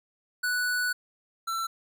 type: tone pair in turn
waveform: square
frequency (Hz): 1480 / 1341.3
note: F#6 / E6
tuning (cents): 0 / +30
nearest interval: major second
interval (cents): 170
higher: first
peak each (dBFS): -26 / -29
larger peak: first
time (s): 0.43-0.93 / 1.47-1.67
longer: first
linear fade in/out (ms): 10
effects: none